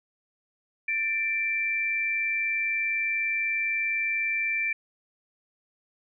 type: tone pair together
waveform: sine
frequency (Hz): 1785 / 2348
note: A6 / D7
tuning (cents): +24 / -1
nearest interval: perfect fourth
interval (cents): 475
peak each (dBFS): -33 / -25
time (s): 0.88-4.73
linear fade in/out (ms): 5
effects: none